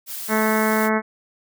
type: noise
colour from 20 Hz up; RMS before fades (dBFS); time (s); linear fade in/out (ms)
blue; -31; 0.06-0.9; 50
type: harmonic tone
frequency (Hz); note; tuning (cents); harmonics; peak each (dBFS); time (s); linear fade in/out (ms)
217.8; A3; -17; 1 / 2 / 3 / 4 / 5 / 6 / 7 / 8 / 9 / 10; -21 / -24 / -26 / -27 / -28 / -29 / -29 / -30 / -31 / -31; 0.28-1.02; 50
effects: none